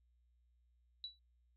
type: tone with exponential decay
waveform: sine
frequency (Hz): 3933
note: B7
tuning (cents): -8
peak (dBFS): -39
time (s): 1.04-1.19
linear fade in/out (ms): 1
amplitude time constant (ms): 32
effects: added 60 Hz sine -70 dBFS peak until 1.56 s